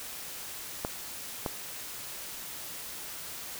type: clicks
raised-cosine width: 1 ms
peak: -16 dBFS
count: 2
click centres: 0.849 / 1.462 s
effects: white hiss -41 dBFS RMS until 3.59 s